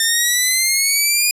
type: exponential sweep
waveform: 10% pulse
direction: up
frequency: 1800 to 2457 Hz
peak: -5 dBFS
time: 0-1.31 s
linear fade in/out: 2 ms
effects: resampled to 32000 Hz